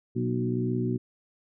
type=harmonic tone with a mistuned harmonic; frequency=61.74 Hz; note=B1; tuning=in tune; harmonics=2 / 3 / 4 / 5 / 6; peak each=-29 / -34 / -30 / -35 / -32 dBFS; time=0.15-0.98 s; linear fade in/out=20 ms; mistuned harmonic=4; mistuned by=-36 cents; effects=none